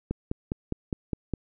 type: click train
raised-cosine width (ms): 3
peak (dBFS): -15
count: 7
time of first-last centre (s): 0.11-1.337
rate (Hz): 4.89
effects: none